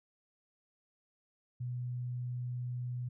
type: tone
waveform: sine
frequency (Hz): 123.47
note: B2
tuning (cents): 0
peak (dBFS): -35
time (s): 1.6-3.09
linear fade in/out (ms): 10
effects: none